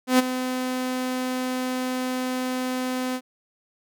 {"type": "tone with ADSR envelope", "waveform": "sawtooth", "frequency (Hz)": 254.9, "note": "C4", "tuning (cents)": -45, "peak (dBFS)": -9, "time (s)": [0.07, 3.21], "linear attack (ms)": 120, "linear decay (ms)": 19, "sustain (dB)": -12, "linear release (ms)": 62, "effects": []}